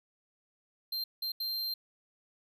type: tone bursts at uneven times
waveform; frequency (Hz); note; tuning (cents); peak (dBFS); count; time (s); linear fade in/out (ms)
square; 4162; C8; -10; -33; 3; 0.92-1.04 / 1.22-1.32 / 1.4-1.74; 5
effects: none